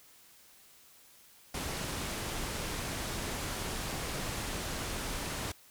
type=low-pass noise; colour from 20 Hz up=pink; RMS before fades=-37 dBFS; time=1.54-5.52 s; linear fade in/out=5 ms; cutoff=12000 Hz; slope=24 dB/octave; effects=white hiss -59 dBFS RMS until 5.7 s